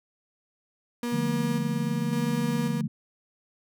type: tone with tremolo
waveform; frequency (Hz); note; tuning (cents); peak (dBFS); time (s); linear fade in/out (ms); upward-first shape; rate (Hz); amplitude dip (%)
35% pulse; 239.2; A#3; +45; -26; 1.03-2.81; 2; square; 0.91; 35
type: chord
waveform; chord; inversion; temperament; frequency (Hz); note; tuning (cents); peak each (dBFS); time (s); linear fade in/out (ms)
sine; D minor; none; equal; 146.83 / 174.61 / 220; D3 / F3 / A3; 0 / 0 / 0; -30 / -31 / -30; 1.12-2.88; 10
effects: none